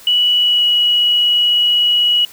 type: tone with pitch glide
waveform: sine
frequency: 2943 to 2919 Hz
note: F#7 to F#7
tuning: -10 to -24 cents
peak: -10 dBFS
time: 0.07-2.25 s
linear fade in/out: 2 ms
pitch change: -14 cents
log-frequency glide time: 0.36-0.74 s
effects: white hiss -40 dBFS RMS until 2.32 s